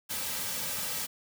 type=noise with comb filter; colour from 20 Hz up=white; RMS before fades=-34 dBFS; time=0.09-1.07 s; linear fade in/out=20 ms; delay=2.8 ms; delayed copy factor=-0.6; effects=none